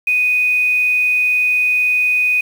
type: tone with quantisation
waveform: sine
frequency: 2489 Hz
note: D#7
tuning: in tune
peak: -12 dBFS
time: 0.07-2.41 s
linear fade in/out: 5 ms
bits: 6
effects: none